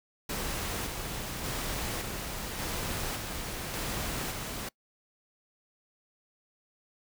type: noise with tremolo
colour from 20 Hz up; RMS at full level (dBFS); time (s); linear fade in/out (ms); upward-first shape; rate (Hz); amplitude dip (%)
pink; -34; 0.29-4.69; 5; square; 0.87; 30
effects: noise-tail reverb RT60 0.1 s tail -24 dB re dry